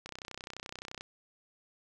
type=click train; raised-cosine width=0.2 ms; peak=-24 dBFS; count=31; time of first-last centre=0.06-1.009 s; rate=31.6 Hz; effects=none